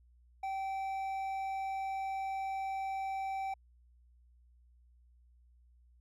triangle tone with hard clipping, 774 Hz, G5, 22 cents flat, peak -36 dBFS, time 0.43-3.54 s, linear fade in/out 5 ms, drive 9 dB, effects added 60 Hz sine -61 dBFS peak until 6 s

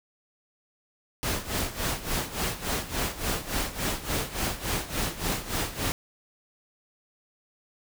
pink noise with tremolo, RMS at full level -27 dBFS, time 1.23-5.92 s, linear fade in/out 0 ms, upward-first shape sine, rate 3.5 Hz, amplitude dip 80%, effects none

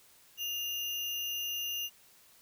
sine tone with sample-and-hold, 2822 Hz, F7, 17 cents sharp, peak -33 dBFS, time 0.37-1.9 s, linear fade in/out 50 ms, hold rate 8820 Hz, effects white hiss -61 dBFS RMS until 2.41 s

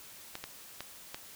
clicks, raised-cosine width 0.2 ms, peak -21 dBFS, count 4, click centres 0.354 / 0.44 / 0.806 / 1.145 s, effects white hiss -51 dBFS RMS until 1.35 s

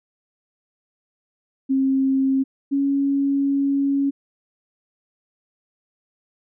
sine tone pair in turn, 267.7 / 277.9 Hz, C4 / C#4, +40 / +4 cents, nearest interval minor second, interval 64 cents, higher second, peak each -16 / -17 dBFS, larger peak first, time 1.69-2.44 / 2.71-4.11 s, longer second, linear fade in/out 20 ms, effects none

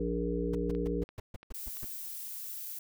harmonic tone, 58.7 Hz, A#1, 13 cents sharp, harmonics 1 / 3 / 5 / 7 / 8, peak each -36 / -36 / -36 / -36 / -36 dBFS, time 0-1.04 s, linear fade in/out 5 ms
brown noise bursts, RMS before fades -39 dBFS, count 9, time 0.53-1.848 s, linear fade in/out 5 ms, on 22 ms, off 140 ms
click train, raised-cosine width 0.3 ms, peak -35 dBFS, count 4, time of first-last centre 0.75-1.77 s, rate 2.94 Hz
violet noise, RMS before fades -41 dBFS, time 1.54-2.79 s, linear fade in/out 5 ms
effects none

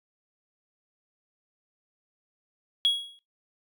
triangle tone with exponential decay, 3322 Hz, G#7, in tune, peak -14 dBFS, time 2.85-3.19 s, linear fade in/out 0 ms, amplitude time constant 73 ms, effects noise-tail reverb RT60 0.2 s tail -19 dB re dry + tanh soft clip ceiling -15 dBFS

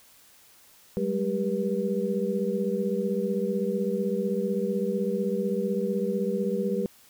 sine tone cluster, 191.1 / 206.9 / 395.1 / 483.4 Hz, G3 / G#3 / G4 / B4, -44 / -6 / +14 / -37 cents, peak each -30 dBFS, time 0.97-6.86 s, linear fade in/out 0 ms, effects white hiss -56 dBFS RMS until 7.09 s

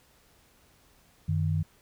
sine tone pair together, 93.72 / 154.5 Hz, F#2 / D#3, +23 / -12 cents, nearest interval major sixth, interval 865 cents, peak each -27 dBFS, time 1.28-1.63 s, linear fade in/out 10 ms, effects pink hiss -62 dBFS RMS until 1.81 s

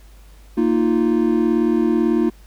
triangle chord, Bb suspended fourth, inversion none, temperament equal with one note detuned, 231.2 / 311.1 / 349.2 Hz, Bb3 / Eb4 / F4, -14 / 0 / 0 cents, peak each -17 dBFS, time 0.57-2.3 s, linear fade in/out 10 ms, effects added 50 Hz sine -42 dBFS peak until 2.46 s + pink hiss -53 dBFS RMS until 2.46 s

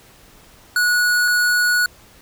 square tone pair in turn, 1462 / 1462 Hz, F#6 / F#6, -21 / -21 cents, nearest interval unison, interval 0 cents, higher neither, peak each -15 / -15 dBFS, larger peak neither, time 0.76-1.28 / 1.28-1.86 s, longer second, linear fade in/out 2 ms, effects pink hiss -48 dBFS RMS until 2.21 s

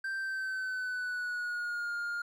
triangle tone with pitch glide, 1568 to 1413.2 Hz, G6 to F6, 0 to +20 cents, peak -31 dBFS, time 0.04-2.22 s, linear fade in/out 5 ms, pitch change -180 cents, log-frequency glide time 0.16-1.93 s, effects none

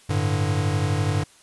square chord, G suspended second, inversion none, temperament equal, 98 / 110 / 146.83 Hz, G2 / A2 / D3, 0 / 0 / 0 cents, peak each -24 / -28 / -26 dBFS, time 0.09-1.24 s, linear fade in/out 10 ms, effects white hiss -53 dBFS RMS until 1.42 s + resampled to 24000 Hz

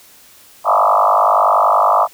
sine tone with frequency modulation, 932.3 Hz, A#5, in tune, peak -9 dBFS, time 0.64-2.08 s, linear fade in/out 50 ms, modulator 50.6 Hz, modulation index 6.2, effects white hiss -45 dBFS RMS until 2.13 s

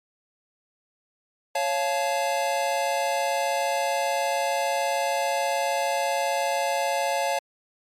square chord, Db augmented, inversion none, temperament just, 554.4 / 693 / 866.2 Hz, Db5 / F5 / A5, 0 / -14 / -27 cents, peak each -28 dBFS, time 1.55-7.39 s, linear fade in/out 5 ms, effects low-pass 12000 Hz 12 dB/octave + MP3 96 kbps

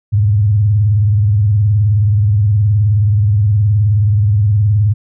sine tone with vibrato, 103.83 Hz, G#2, in tune, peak -8 dBFS, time 0.12-4.94 s, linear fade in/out 20 ms, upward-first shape sine, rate 19 Hz, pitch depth 130 cents each way, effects none

